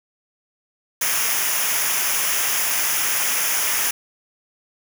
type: noise with comb filter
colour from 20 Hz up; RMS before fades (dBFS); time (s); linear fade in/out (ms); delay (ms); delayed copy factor
white; -21; 1.01-3.91; 5; 0.24; -0.7
effects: none